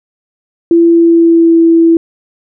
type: tone with pitch glide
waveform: sine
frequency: 337.1 to 331.3 Hz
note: E4 to E4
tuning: +39 to +9 cents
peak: -3 dBFS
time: 0.71-1.97 s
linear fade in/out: 2 ms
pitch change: -30 cents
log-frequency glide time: 0.84-1.58 s
effects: none